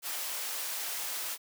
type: high-pass noise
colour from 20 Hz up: white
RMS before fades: -36 dBFS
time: 0.02-1.38 s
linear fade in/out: 50 ms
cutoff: 530 Hz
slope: 12 dB/octave
effects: none